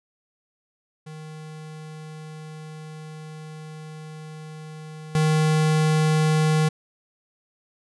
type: tone with level steps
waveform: square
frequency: 155.56 Hz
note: D#3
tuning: in tune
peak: -37 / -18 dBFS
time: 1.06-6.69 s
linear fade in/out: 10 ms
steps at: 5.15 s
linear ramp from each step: 2 ms
effects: resampled to 24000 Hz